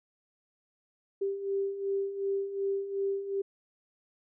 sine beating tone pair, 392 / 394.7 Hz, G4 / G4, 0 / +12 cents, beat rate 2.7 Hz, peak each -36 / -30 dBFS, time 1.21-3.42 s, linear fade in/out 10 ms, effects none

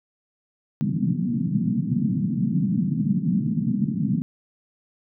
white band-pass noise, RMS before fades -23 dBFS, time 0.81-4.22 s, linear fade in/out 0 ms, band 130 to 240 Hz, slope 48 dB/octave, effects none

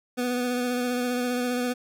25% pulse tone with vibrato, 246.9 Hz, B3, in tune, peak -21 dBFS, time 0.17-1.74 s, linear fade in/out 20 ms, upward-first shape sine, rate 15 Hz, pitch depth 21 cents each way, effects none

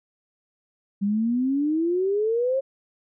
sine exponential sweep, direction up, 196 to 547 Hz, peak -20 dBFS, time 1.01-2.61 s, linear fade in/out 20 ms, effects none

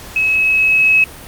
sine tone with level ramp, 2570 Hz, E7, 45 cents flat, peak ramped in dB -12 to -7 dBFS, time 0.16-1.04 s, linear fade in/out 2 ms, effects pink hiss -34 dBFS RMS until 1.27 s + Opus 48 kbps

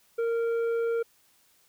triangle tone with tanh clipping, 462.6 Hz, A#4, 13 cents flat, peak -26 dBFS, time 0.18-1.03 s, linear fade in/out 10 ms, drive 11 dB, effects white hiss -64 dBFS RMS until 1.68 s

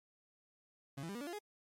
30% pulse tone with pitch steps, 137.6 / 165.54 / 199.14 / 239.6 / 288.2 / 346.7 / 417.1 Hz, C#3 / E3 / G3 / A#3 / D4 / F4 / G#4, -12 / +8 / +28 / +48 / -33 / -13 / +7 cents, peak -39 dBFS, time 0.97-1.39 s, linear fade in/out 10 ms, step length 60 ms, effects MP3 64 kbps

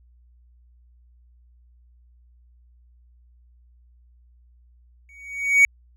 triangle tone with exponential growth, 2246 Hz, C#7, 22 cents sharp, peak -7 dBFS, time 5.09-5.65 s, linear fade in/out 1 ms, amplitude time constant 120 ms, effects added 60 Hz sine -52 dBFS peak until 5.96 s

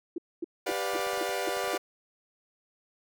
sine tone bursts, 340 Hz, F4, 46 cents flat, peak -29 dBFS, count 7, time 0.16-1.754 s, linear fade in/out 5 ms, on 22 ms, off 240 ms
sawtooth chord, G dominant seventh, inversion none, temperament equal with one note detuned, 392 / 493.9 / 587.3 / 712.7 Hz, G4 / B4 / D5 / F5, 0 / 0 / 0 / +35 cents, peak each -31 dBFS, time 0.66-1.78 s, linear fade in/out 10 ms
clicks, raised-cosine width 1 ms, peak -33 dBFS, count 11, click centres 0.717 / 0.936 / 0.994 / 1.068 / 1.134 / 1.176 / 1.293 / 1.491 / 1.57 / 1.642 / 1.677 s
effects none

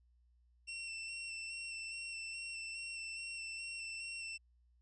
sawtooth tone with vibrato, 2703 Hz, E7, 43 cents sharp, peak -39 dBFS, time 0.67-4.38 s, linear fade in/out 20 ms, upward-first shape square, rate 2.4 Hz, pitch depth 15 cents each way, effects added 60 Hz sine -67 dBFS peak until 4.81 s + resampled to 22050 Hz

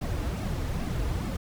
brown noise with flanger, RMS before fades -30 dBFS, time 0.01-1.37 s, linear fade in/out 10 ms, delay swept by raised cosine 2 to 5.4 ms, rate 2.4 Hz, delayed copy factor -0.65, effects none

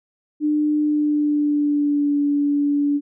sine tone with pitch glide, 300 to 288.1 Hz, D4 to D4, +37 to -33 cents, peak -16 dBFS, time 0.4-3.01 s, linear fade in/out 50 ms, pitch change -70 cents, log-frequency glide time 0.81-2.18 s, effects none

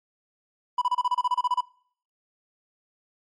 triangle tone bursts, 987.8 Hz, B5, in tune, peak -18 dBFS, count 13, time 0.78-1.608 s, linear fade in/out 5 ms, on 36 ms, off 30 ms, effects noise-tail reverb RT60 0.6 s tail -25 dB re dry + MP3 48 kbps

